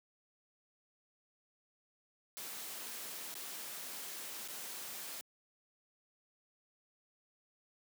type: noise with dropouts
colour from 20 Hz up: white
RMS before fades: -45 dBFS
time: 2.37-5.21 s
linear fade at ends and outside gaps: 0 ms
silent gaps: 3.341-3.353 / 4.477-4.485 s
effects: high-pass 200 Hz 12 dB/octave